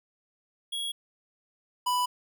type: tone pair in turn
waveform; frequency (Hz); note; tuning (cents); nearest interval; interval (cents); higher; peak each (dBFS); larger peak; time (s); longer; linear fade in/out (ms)
square; 3322 / 990.4; G#7 / B5; 0 / +5; octave + major sixth; 2095; first; -31 / -25; second; 0.72-0.92 / 1.86-2.06; neither; 10
effects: none